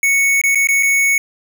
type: tone with dropouts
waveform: square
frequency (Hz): 2217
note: C#7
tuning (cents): 0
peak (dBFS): -12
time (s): 0.03-1.18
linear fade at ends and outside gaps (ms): 2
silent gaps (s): 0.415-0.437 / 0.548-0.555 / 0.672-0.687 / 0.827-0.831
effects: none